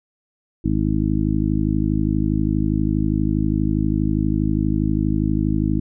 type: harmonic tone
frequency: 52.4 Hz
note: G#1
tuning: 16 cents sharp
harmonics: 1 / 2 / 3 / 4 / 5 / 6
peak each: -24 / -24 / -24 / -24 / -24 / -24 dBFS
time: 0.64-5.8 s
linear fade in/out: 10 ms
effects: none